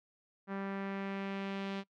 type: tone with low-pass filter sweep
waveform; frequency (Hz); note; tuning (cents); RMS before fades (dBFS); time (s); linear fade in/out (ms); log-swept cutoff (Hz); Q
sawtooth; 196; G3; 0; -39; 0.47-1.84; 50; 1600 to 3500; 1.6
effects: noise-tail reverb RT60 0.1 s tail -22 dB re dry